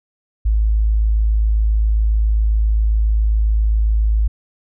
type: tone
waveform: sine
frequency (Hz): 53.7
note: A1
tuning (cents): -41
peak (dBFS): -12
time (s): 0.45-4.28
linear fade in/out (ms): 10
effects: none